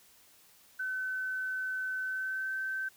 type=tone with pitch glide; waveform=sine; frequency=1520 to 1544.8 Hz; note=F#6 to G6; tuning=+46 to -26 cents; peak=-32 dBFS; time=0.79-2.89 s; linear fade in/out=10 ms; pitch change=+28 cents; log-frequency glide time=2.03-2.53 s; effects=white hiss -61 dBFS RMS until 2.96 s